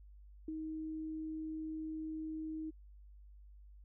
sine tone with ADSR envelope, 314.7 Hz, D#4, 20 cents sharp, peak -36 dBFS, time 0.48-2.71 s, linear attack 4 ms, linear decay 16 ms, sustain -3 dB, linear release 18 ms, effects added 50 Hz sine -54 dBFS peak until 3.84 s

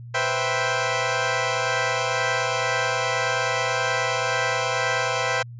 15% pulse chord, C major seventh, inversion third, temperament equal, 493.9 / 523.3 / 659.3 / 784 Hz, B4 / C5 / E5 / G5, 0 / 0 / 0 / 0 cents, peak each -21 dBFS, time 0.14-5.43 s, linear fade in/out 10 ms, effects added 119 Hz sine -36 dBFS peak until 5.59 s + resampled to 16000 Hz

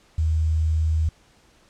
sine tone with quantisation, 79.3 Hz, D#2, 33 cents sharp, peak -18 dBFS, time 0.18-1.09 s, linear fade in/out 5 ms, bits 8, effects pink hiss -57 dBFS RMS until 1.69 s + low-pass 8000 Hz 12 dB/octave

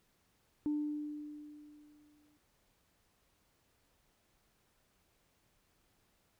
sine tone with exponential decay, 297.8 Hz, D4, 24 cents sharp, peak -29 dBFS, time 0.66-2.37 s, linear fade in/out 0 ms, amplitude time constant 370 ms, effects tanh soft clip ceiling -27 dBFS + pink hiss -74 dBFS RMS until 6.39 s

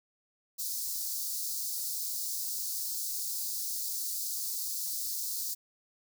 white high-pass noise, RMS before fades -35 dBFS, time 0.58-5.55 s, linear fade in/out 20 ms, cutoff 4300 Hz, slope 48 dB/octave, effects none

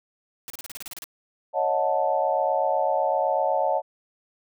white noise bursts, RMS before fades -37 dBFS, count 11, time 0.48-1.041 s, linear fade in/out 0 ms, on 21 ms, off 33 ms
sine chord, D# half-diminished seventh, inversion third, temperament equal with one note detuned, 554.4 / 622.3 / 723.5 / 880 Hz, C#5 / D#5 / F#5 / A5, 0 / 0 / -39 / 0 cents, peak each -26 dBFS, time 1.53-3.82 s, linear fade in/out 50 ms
effects none

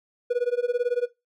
triangle tone with tremolo, 485.9 Hz, B4, 28 cents flat, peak -16 dBFS, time 0.3-1.07 s, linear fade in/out 10 ms, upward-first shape sine, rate 18 Hz, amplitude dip 100%, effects noise-tail reverb RT60 0.2 s tail -18 dB re dry + tanh soft clip ceiling -12 dBFS

